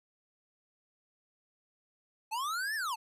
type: linear two-way sweep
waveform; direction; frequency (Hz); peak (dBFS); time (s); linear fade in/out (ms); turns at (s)
square; up then down; 837 to 1818 to 837; -33; 2.31-2.96; 20; 2.75
effects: resampled to 32000 Hz